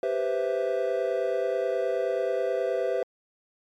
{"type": "chord", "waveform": "triangle", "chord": "C major seventh", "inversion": "second", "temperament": "equal", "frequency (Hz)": [392, 493.9, 523.3, 659.3], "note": ["G4", "B4", "C5", "E5"], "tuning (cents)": [0, 0, 0, 0], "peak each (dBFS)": [-28, -27, -27, -28], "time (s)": [0.03, 3.03], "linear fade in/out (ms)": 2, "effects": ["tanh soft clip ceiling -14 dBFS", "MP3 96 kbps"]}